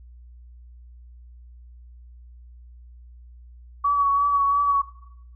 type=tone with vibrato; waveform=sine; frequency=1133 Hz; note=C#6; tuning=37 cents sharp; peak=-17 dBFS; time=3.84-4.82 s; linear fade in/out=10 ms; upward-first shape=triangle; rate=2.9 Hz; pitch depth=29 cents each way; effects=noise-tail reverb RT60 0.8 s tail -17 dB re dry + added 60 Hz sine -43 dBFS peak until 5.35 s